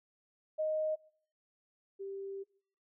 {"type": "tone pair in turn", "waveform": "sine", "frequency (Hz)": [622.3, 392], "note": ["D#5", "G4"], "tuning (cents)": [0, 0], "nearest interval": "minor sixth", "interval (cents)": 800, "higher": "first", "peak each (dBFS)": [-30, -39], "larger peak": "first", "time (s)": [[0.58, 0.96], [1.99, 2.44]], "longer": "second", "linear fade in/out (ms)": 20, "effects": ["noise-tail reverb RT60 0.6 s tail -23 dB re dry"]}